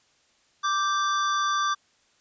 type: tone pair together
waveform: square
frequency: 1174.7 / 1568 Hz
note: D6 / G6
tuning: 0 / 0 cents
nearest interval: perfect fourth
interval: 500 cents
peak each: -24 / -31 dBFS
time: 0.63-1.75 s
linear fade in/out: 20 ms
effects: white hiss -64 dBFS RMS until 2.2 s + resampled to 16000 Hz